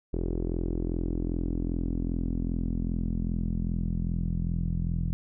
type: tone with low-pass filter sweep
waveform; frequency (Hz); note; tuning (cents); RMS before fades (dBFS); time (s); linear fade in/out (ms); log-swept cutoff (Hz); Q
sawtooth; 42.53; F1; -45; -29; 0.13-5.13; 0; 380 to 160; 3.4
effects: none